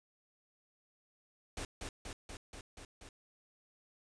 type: noise with echo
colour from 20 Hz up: pink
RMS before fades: -41 dBFS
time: 1.57-1.65 s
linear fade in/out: 2 ms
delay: 240 ms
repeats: 6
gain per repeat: -2 dB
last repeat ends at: 3.09 s
effects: resampled to 22050 Hz